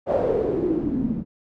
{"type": "noise with low-pass filter sweep", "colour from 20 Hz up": "white", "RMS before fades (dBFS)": -23, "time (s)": [0.06, 1.25], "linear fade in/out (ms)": 50, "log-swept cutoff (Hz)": [630, 200], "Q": 6.7, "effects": []}